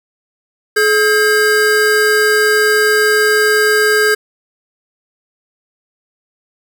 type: tone pair together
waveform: square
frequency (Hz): 426.3 / 1605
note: G#4 / G6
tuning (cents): +45 / +40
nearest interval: octave + major seventh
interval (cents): 2295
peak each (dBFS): -13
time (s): 0.76-4.15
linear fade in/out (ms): 10
effects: none